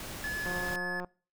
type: noise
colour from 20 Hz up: pink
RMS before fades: -41 dBFS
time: 0-0.76 s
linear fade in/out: 2 ms
type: tone with vibrato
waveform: triangle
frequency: 1714 Hz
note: A6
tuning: 46 cents flat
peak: -31 dBFS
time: 0.24-1 s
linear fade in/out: 0 ms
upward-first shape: sine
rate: 10 Hz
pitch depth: 9 cents each way
type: click train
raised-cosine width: 1 ms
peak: -26 dBFS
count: 106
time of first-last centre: 0.46-1.047 s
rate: 179 Hz
effects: noise-tail reverb RT60 0.4 s tail -25 dB re dry